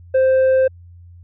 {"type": "tone with tanh clipping", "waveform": "sine", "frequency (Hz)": 523.3, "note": "C5", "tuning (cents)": 0, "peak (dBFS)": -12, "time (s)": [0.14, 0.68], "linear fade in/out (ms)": 10, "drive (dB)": 4, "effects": ["added 87 Hz sine -39 dBFS peak until 1.23 s"]}